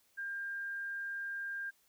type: tone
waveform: sine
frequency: 1600 Hz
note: G6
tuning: 35 cents sharp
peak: -37 dBFS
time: 0.17-1.71 s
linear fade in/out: 20 ms
effects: white hiss -71 dBFS RMS until 1.88 s